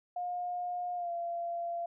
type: tone with pitch glide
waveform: sine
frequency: 713 to 686.3 Hz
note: F5 to F5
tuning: +36 to -30 cents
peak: -33 dBFS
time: 0.16-1.86 s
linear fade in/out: 5 ms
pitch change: -66 cents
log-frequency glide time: 0.95-1.11 s
effects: none